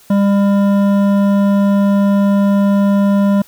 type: tone with hard clipping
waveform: triangle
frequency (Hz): 200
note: G3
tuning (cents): +35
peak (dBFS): -11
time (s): 0.1-3.42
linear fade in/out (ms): 5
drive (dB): 15
effects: white hiss -46 dBFS RMS until 3.47 s